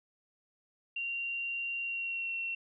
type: tone with pitch glide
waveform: sine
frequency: 2764 to 2721 Hz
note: F7 to F7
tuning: -19 to -46 cents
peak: -33 dBFS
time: 0.96-2.55 s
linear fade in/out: 5 ms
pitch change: -27 cents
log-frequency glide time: 1.8-2.33 s
effects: none

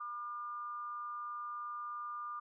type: tone with amplitude modulation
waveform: sine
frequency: 1200 Hz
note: D6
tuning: 37 cents sharp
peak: -37 dBFS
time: 0-2.4 s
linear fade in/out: 10 ms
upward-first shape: sine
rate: 223 Hz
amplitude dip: 55%
effects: none

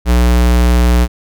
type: tone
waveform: square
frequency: 60.4 Hz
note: B1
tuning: 38 cents flat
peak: -8 dBFS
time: 0.05-1.08 s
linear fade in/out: 50 ms
effects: none

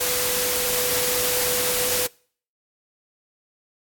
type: tone in noise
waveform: sine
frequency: 495.3 Hz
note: B4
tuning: 5 cents sharp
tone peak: -28 dBFS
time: 0-2.07 s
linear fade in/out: 10 ms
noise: white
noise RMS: -23 dBFS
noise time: 0-2.07 s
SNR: -8 dB
effects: noise-tail reverb RT60 0.5 s tail -25 dB re dry + AAC 64 kbps

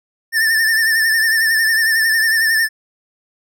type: tone with vibrato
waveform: square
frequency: 1787 Hz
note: A6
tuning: 26 cents sharp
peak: -13 dBFS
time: 0.32-2.69 s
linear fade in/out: 50 ms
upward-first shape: triangle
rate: 11 Hz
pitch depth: 63 cents each way
effects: none

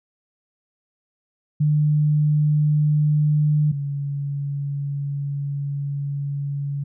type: tone pair in turn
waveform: sine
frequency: 150 / 141.58 Hz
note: D3 / C#3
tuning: +37 / +37 cents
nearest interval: minor second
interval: 100 cents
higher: first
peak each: -15 / -23 dBFS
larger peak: first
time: 1.6-3.72 / 3.72-6.84 s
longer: second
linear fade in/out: 10 ms
effects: none

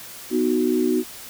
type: chord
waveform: sine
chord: B major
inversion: none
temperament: equal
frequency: 246.9 / 311.1 / 370 Hz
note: B3 / D#4 / F#4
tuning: 0 / 0 / 0 cents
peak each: -22 / -23 / -21 dBFS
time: 0.3-1.04 s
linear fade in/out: 50 ms
effects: white hiss -39 dBFS RMS until 1.29 s

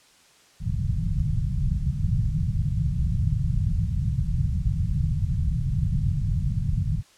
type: low-pass noise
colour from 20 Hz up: white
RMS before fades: -24 dBFS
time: 0.6-7.03 s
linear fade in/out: 50 ms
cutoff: 160 Hz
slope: 48 dB/octave
effects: white hiss -56 dBFS RMS until 7.17 s + low-pass 8000 Hz 12 dB/octave

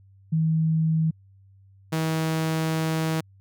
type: tone pair in turn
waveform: sine / sawtooth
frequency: 160 / 160 Hz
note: D#3 / D#3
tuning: +49 / +49 cents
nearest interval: unison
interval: 0 cents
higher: neither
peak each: -19 dBFS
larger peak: neither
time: 0.32-1.11 / 1.92-3.21 s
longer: second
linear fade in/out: 10 ms
effects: added 97 Hz sine -51 dBFS peak until 3.4 s

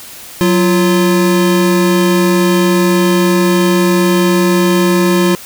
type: tone pair together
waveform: square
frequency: 183.55 / 346.5 Hz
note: F#3 / F4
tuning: -14 / -14 cents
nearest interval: major seventh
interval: 1100 cents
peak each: -12 dBFS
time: 0.41-5.35 s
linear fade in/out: 0 ms
effects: white hiss -32 dBFS RMS until 5.45 s

